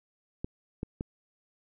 clicks, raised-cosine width 3 ms, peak -20 dBFS, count 3, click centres 0.445 / 0.831 / 1.009 s, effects none

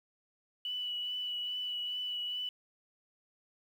sine tone with vibrato, 2960 Hz, F#7, in tune, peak -34 dBFS, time 0.65-2.49 s, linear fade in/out 2 ms, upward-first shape triangle, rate 2.4 Hz, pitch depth 17 cents each way, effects 10-bit

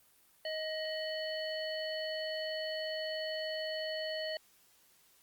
harmonic tone with a mistuned harmonic, 629 Hz, D#5, 19 cents sharp, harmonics 1 / 3 / 5 / 7, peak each -37 / -43 / -44 / -43 dBFS, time 0.45-4.37 s, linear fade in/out 2 ms, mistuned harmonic 5, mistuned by -83 cents, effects white hiss -66 dBFS RMS until 5.22 s + Opus 32 kbps

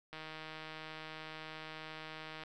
click train, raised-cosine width 0.3 ms, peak -30 dBFS, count 363, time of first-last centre 0.13-2.436 s, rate 157 Hz, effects none

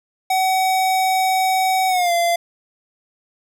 square tone with pitch glide, 754 to 687.4 Hz, F#5 to F5, +32 to -28 cents, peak -16 dBFS, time 0.3-2.36 s, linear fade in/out 5 ms, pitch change -160 cents, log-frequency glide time 1.88-2.12 s, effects none

